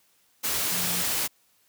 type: tone in noise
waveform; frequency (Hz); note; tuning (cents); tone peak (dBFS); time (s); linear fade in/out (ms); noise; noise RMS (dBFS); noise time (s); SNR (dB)
sine; 176.8; F3; +22; -36; 0.71-1.03; 20; white; -27; 0.43-1.28; -12
effects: white hiss -65 dBFS RMS until 1.68 s + high-pass 60 Hz 12 dB/octave